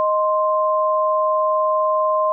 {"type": "tone pair together", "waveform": "sine", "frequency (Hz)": [622.3, 1046.6], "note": ["D#5", "C6"], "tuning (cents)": [0, 0], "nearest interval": "major sixth", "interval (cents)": 900, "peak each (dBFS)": -18, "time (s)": [0, 2.32], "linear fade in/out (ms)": 0, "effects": []}